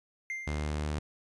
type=tone with exponential decay; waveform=triangle; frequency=2097 Hz; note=C7; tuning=3 cents sharp; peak=-30 dBFS; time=0.3-0.99 s; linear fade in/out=1 ms; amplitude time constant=150 ms
type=tone; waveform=sawtooth; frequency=75.1 Hz; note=D2; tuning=39 cents sharp; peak=-27 dBFS; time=0.47-0.99 s; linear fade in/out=5 ms
effects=resampled to 22050 Hz